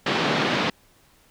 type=band-pass noise; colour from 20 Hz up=pink; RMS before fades=-23 dBFS; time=0.06-0.7 s; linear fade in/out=5 ms; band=160 to 4200 Hz; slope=24 dB/octave; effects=pink hiss -58 dBFS RMS until 1.3 s